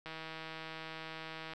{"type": "click train", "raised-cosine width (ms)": 0.3, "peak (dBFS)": -28, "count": 237, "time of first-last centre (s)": [0.06, 1.535], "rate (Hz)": 160, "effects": []}